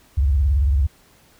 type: tone with vibrato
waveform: sine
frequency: 69.3 Hz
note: C#2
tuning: in tune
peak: -14 dBFS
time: 0.17-0.87 s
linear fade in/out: 10 ms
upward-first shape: triangle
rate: 18 Hz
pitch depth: 290 cents each way
effects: pink hiss -54 dBFS RMS until 1.39 s